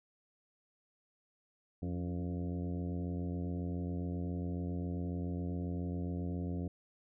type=harmonic tone with a mistuned harmonic; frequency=87.31 Hz; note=F2; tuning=in tune; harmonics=1 / 2 / 3 / 4 / 5 / 6 / 7 / 8; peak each=-38 / -39 / -42 / -49 / -50 / -53 / -56 / -56 dBFS; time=1.82-6.68 s; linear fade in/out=5 ms; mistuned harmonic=3; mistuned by=+57 cents; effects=none